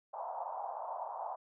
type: band-pass noise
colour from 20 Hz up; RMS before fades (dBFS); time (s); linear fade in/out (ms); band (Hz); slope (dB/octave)
pink; -41; 0.13-1.36; 10; 660 to 990; 48
effects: none